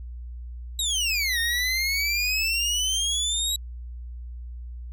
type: exponential two-way sweep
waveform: 25% pulse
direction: down then up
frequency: 3876 to 1829 to 3876 Hz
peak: -19 dBFS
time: 0.79-3.56 s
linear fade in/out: 2 ms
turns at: 1.39 s
effects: added 60 Hz sine -34 dBFS peak until 4.92 s